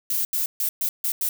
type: noise bursts at uneven times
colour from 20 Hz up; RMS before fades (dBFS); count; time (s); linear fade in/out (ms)
violet; -24; 6; 0.1-0.25 / 0.33-0.46 / 0.6-0.69 / 0.81-0.89 / 1.04-1.12 / 1.21-1.29; 2
effects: none